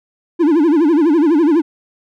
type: tone with vibrato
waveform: triangle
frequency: 314.4 Hz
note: D#4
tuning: 18 cents sharp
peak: -7 dBFS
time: 0.39-1.62 s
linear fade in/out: 20 ms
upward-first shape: sine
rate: 12 Hz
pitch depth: 180 cents each way
effects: none